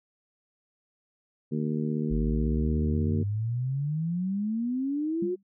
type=harmonic tone; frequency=76.3 Hz; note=D#2; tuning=33 cents flat; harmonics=2 / 3 / 4 / 5 / 6; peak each=-30 / -29 / -37 / -36 / -40 dBFS; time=1.51-3.24 s; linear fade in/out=20 ms
type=exponential sweep; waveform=sine; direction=up; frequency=49 to 370 Hz; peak=-26 dBFS; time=2.1-5.36 s; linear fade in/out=20 ms
type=tone with exponential decay; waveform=sine; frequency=196 Hz; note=G3; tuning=in tune; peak=-26 dBFS; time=5.22-5.43 s; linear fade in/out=5 ms; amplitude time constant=44 ms
effects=none